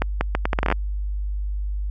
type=accelerating click train; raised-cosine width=0.5 ms; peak=-5 dBFS; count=12; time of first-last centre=0.02-0.724 s; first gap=190 ms; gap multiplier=0.74; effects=added 50 Hz sine -23 dBFS peak until 1.9 s